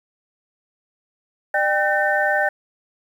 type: tone cluster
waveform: sine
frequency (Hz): 601 / 792 / 1531 / 1807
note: D5 / G5 / G6 / A6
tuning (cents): +40 / +18 / -41 / +46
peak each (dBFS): -22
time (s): 1.54-2.49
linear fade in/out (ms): 5
effects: 8-bit